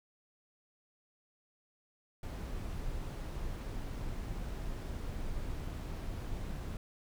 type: noise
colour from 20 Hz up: brown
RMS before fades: -39 dBFS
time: 2.23-6.77 s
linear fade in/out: 2 ms
effects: none